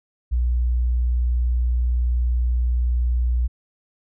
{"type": "tone", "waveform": "sine", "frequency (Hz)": 60.6, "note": "B1", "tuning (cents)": -32, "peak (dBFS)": -17, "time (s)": [0.31, 3.48], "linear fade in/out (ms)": 20, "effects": []}